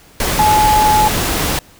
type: tone in noise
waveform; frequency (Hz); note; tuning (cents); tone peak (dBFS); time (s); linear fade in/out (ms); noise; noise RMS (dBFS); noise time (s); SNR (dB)
sine; 851; G#5; +42; -9; 0.39-1.08; 2; pink; -17; 0.2-1.59; +5
effects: pink hiss -45 dBFS RMS until 1.79 s